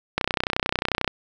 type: click train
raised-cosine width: 0.3 ms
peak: -5 dBFS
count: 29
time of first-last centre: 0.18-1.077 s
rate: 31.2 Hz
effects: none